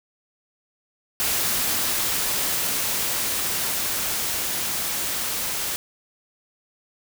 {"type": "noise with level ramp", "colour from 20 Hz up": "white", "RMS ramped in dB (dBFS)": [-23, -27], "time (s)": [1.2, 5.76], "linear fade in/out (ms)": 0, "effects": []}